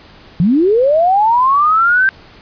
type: linear sweep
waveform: sine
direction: up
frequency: 155.2 to 1580 Hz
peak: -8 dBFS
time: 0.4-2.09 s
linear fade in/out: 0 ms
effects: pink hiss -41 dBFS RMS until 2.41 s + resampled to 11025 Hz